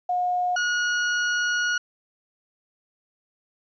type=tone pair in turn; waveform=sine / 40% pulse; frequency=720 / 1447.9 Hz; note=F#5 / F#6; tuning=-47 / -38 cents; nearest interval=octave; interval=1209 cents; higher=second; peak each=-21 dBFS; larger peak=neither; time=0.09-0.56 / 0.56-1.78 s; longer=second; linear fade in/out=5 ms; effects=resampled to 16000 Hz + 10-bit